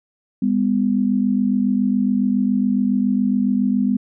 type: tone pair together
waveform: sine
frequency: 202.8 / 250 Hz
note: G#3 / B3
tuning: -41 / +21 cents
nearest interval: major third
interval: 362 cents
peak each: -18 dBFS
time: 0.42-3.97 s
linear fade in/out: 5 ms
effects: none